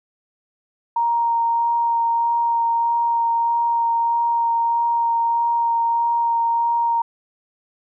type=tone with vibrato; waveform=sine; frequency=932.3 Hz; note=A#5; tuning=in tune; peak=-16 dBFS; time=0.96-7.02 s; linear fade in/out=5 ms; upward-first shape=sine; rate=1.6 Hz; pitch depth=9 cents each way; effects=none